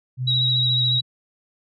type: tone with pitch glide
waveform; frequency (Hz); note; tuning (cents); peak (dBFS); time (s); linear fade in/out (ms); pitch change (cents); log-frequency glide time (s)
sine; 127 to 125.03; B2 to B2; +49 to +22; -22; 0.17-1.02; 50; -27; 0.38-0.81
type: tone with vibrato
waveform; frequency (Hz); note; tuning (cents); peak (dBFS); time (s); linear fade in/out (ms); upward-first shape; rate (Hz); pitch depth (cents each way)
sine; 3854; B7; -43; -18; 0.27-1.01; 10; sine; 14; 28
effects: none